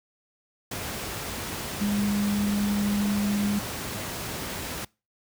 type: tone in noise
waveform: sine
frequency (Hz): 204.5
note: G#3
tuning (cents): -26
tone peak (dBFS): -23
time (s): 1.81-3.59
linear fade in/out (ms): 5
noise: pink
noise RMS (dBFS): -33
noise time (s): 0.71-4.85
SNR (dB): +7
effects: noise-tail reverb RT60 0.3 s tail -25 dB re dry + high-pass 60 Hz 12 dB/octave